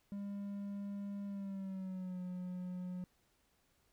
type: tone with pitch glide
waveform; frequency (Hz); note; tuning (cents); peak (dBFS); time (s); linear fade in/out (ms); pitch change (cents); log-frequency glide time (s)
triangle; 200.9 to 181.06; G3 to F#3; +43 to -37; -38; 0.12-3.04; 0; -180; 1.26-2.2
effects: pink hiss -75 dBFS RMS until 3.92 s